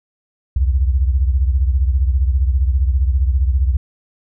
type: beating tone pair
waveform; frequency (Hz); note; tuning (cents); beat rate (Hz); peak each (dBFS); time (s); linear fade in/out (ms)
sine; 63.8 / 78.8; C2 / D#2; -43 / +23; 15; -13 / -19; 0.56-3.77; 5
effects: none